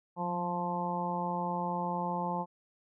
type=harmonic tone with a mistuned harmonic; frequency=175.2 Hz; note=F3; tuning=6 cents sharp; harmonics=1 / 2 / 3 / 4 / 5 / 6; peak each=-36 / -43 / -40 / -41 / -34 / -40 dBFS; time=0.16-2.46 s; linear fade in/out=50 ms; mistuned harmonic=1; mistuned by=+27 cents; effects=none